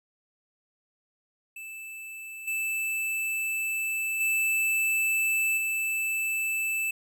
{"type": "tone with level steps", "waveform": "square", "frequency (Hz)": 2637, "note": "E7", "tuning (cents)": 0, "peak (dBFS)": [-39, -28, -24, -27], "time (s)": [1.56, 6.91], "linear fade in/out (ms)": 5, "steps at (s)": [2.47, 4.2, 5.57], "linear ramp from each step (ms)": 10, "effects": []}